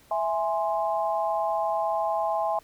sine chord, E augmented, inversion none, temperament equal, 659.3 / 830.6 / 1046.5 Hz, E5 / G#5 / B#5, 0 / 0 / 0 cents, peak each -27 / -27 / -31 dBFS, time 0.11-2.59 s, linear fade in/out 2 ms, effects pink hiss -57 dBFS RMS until 2.63 s

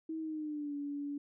sine tone with pitch glide, 320 to 286.7 Hz, D#4 to D4, +49 to -42 cents, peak -36 dBFS, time 0.09-1.18 s, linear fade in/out 5 ms, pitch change -191 cents, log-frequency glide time 0.19-0.75 s, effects none

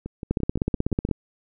two click trains, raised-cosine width 3 ms, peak -19 / -9 dBFS, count 7 / 14, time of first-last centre 0.06-1.089 / 0.31-1.112 s, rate 5.83 / 16.2 Hz, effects none

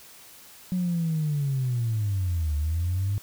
sine linear two-way sweep, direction down then up, 184.7 to 72.8 to 103.2 Hz, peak -22 dBFS, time 0.72-3.18 s, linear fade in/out 0 ms, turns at 2.56 s, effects tanh soft clip ceiling -19 dBFS + white hiss -49 dBFS RMS until 3.22 s

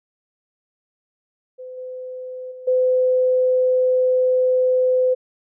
sine tone with level steps, 509 Hz, C5, 48 cents flat, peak -32 / -29 / -34 / -14 dBFS, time 1.58-5.15 s, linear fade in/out 20 ms, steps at 1.77 / 2.51 / 2.67 s, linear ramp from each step 10 ms, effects none

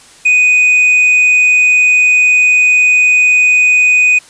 triangle tone, 2489 Hz, D#7, in tune, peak -4 dBFS, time 0.25-4.19 s, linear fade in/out 10 ms, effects white hiss -40 dBFS RMS until 4.29 s + resampled to 22050 Hz

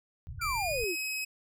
pink low-pass noise, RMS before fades -42 dBFS, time 0.27-0.84 s, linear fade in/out 0 ms, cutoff 140 Hz, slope 48 dB/octave
sine exponential sweep, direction down, 1500 to 311.1 Hz, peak -31 dBFS, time 0.39-0.96 s, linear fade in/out 50 ms
sawtooth tone with pitch glide, 2349 to 2547 Hz, D7 to D#7, 0 to +40 cents, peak -29 dBFS, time 0.41-1.25 s, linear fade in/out 10 ms, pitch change +140 cents, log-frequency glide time 0.53-0.87 s
effects none

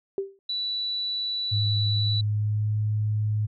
sine tone with exponential decay, 391.6 Hz, G4, 2 cents flat, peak -21 dBFS, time 0.18-0.39 s, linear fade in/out 1 ms, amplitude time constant 44 ms
sine tone, 3951 Hz, B7, in tune, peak -26 dBFS, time 0.49-2.21 s, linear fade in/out 5 ms
sine tone with pitch glide, 103.83 to 106.5 Hz, G#2 to G#2, 0 to +44 cents, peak -22 dBFS, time 1.51-3.47 s, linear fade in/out 20 ms, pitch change +44 cents, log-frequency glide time 1.83-2.76 s
effects none

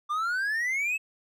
triangle exponential sweep, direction up, 1174.7 to 2639 Hz, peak -24 dBFS, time 0.09-0.98 s, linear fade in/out 20 ms, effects none

